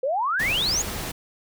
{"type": "exponential sweep", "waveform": "sine", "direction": "up", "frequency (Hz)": [497.4, 7000], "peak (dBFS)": -21, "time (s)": [0.03, 0.82], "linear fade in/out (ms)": 5}
{"type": "noise", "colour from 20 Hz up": "pink", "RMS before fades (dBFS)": -31, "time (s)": [0.39, 1.12], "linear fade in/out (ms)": 10}
{"effects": []}